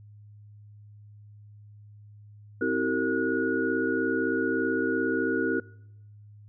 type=tone cluster; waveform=sine; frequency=260.3 / 323.5 / 381.3 / 457.3 / 1454 Hz; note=C4 / E4 / G4 / A#4 / F#6; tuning=-9 / -32 / -48 / -33 / -31 cents; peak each=-30 dBFS; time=2.61-5.6 s; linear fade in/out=5 ms; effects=noise-tail reverb RT60 0.9 s tail -24 dB re dry + added 104 Hz sine -47 dBFS peak until 6.48 s